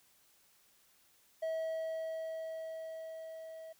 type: tone with level ramp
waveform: triangle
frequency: 645 Hz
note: E5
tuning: 38 cents flat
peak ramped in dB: -31 to -44 dBFS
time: 1.42-3.73 s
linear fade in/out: 10 ms
effects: white hiss -68 dBFS RMS until 3.79 s